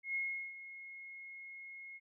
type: tone with ADSR envelope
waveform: sine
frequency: 2160 Hz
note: C#7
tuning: 45 cents flat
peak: -33 dBFS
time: 0.03-2 s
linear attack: 120 ms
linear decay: 380 ms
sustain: -14 dB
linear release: 39 ms
effects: none